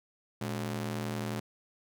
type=ring-modulated tone; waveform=sawtooth; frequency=162.4 Hz; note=E3; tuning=26 cents flat; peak=-26 dBFS; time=0.41-1.4 s; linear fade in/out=5 ms; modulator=45.5 Hz; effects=none